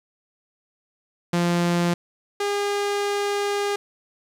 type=tone pair in turn; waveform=sawtooth; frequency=173.3 / 406.2 Hz; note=F3 / G#4; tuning=-13 / -38 cents; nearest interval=octave + minor third; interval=1475 cents; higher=second; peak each=-15 / -18 dBFS; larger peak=first; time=1.33-1.94 / 2.4-3.76 s; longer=second; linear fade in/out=5 ms; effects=low-pass 9000 Hz 12 dB/octave + 9-bit